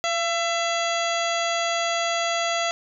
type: harmonic tone with a mistuned harmonic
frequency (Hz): 670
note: E5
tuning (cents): +28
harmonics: 1 / 2 / 3 / 4 / 5 / 6 / 7 / 9 / 10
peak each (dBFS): -25 / -29 / -30 / -33 / -31 / -38 / -36 / -39 / -35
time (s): 0.04-2.71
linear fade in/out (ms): 0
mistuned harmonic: 1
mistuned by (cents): +28
effects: none